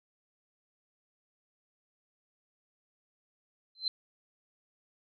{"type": "tone with exponential growth", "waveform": "sine", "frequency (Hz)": 4092, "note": "C8", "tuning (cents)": -39, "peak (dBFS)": -24, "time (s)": [3.75, 3.88], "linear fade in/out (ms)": 2, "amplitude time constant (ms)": 27, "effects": []}